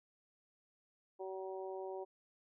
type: harmonic tone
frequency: 189.8 Hz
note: F#3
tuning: 44 cents sharp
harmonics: 2 / 3 / 4 / 5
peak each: -43 / -48 / -49 / -53 dBFS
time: 1.19-2.05 s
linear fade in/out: 20 ms
effects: none